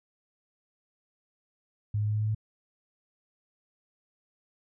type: tone with pitch steps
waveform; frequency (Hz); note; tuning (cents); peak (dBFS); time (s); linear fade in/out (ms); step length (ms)
sine; 104.6 / 105.33 / 106.06 / 106.8 / 107.54 / 108.29; G#2 / G#2 / G#2 / G#2 / A2 / A2; +13 / +25 / +37 / +49 / -39 / -27; -25; 1.94-2.348; 5; 68
effects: none